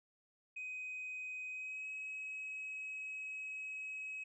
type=tone with pitch glide; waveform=sine; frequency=2512 to 2554 Hz; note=D#7 to D#7; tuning=+16 to +45 cents; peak=-40 dBFS; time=0.56-4.24 s; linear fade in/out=10 ms; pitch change=+29 cents; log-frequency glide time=1.5-1.86 s; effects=tanh soft clip ceiling -39 dBFS